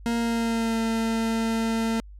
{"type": "tone with pitch glide", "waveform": "40% pulse", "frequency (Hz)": [233.1, 225.9], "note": ["A#3", "A3"], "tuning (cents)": [0, 46], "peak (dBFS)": -22, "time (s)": [0.06, 2], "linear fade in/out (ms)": 0, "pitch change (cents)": -54, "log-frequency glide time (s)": [0.17, 0.79], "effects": ["added 50 Hz sine -41 dBFS peak until 2.19 s", "low-pass 11000 Hz 12 dB/octave"]}